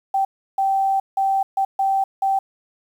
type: tone bursts at uneven times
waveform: sine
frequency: 778 Hz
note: G5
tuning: 13 cents flat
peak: -16 dBFS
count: 6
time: 0.14-0.25 / 0.58-1 / 1.17-1.43 / 1.57-1.65 / 1.79-2.04 / 2.22-2.39 s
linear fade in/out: 5 ms
effects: 8-bit